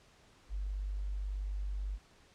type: tone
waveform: sine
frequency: 49.15 Hz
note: G1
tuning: 5 cents sharp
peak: -34 dBFS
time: 0.49-1.99 s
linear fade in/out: 50 ms
effects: pink hiss -63 dBFS RMS until 2.34 s + low-pass 7000 Hz 12 dB/octave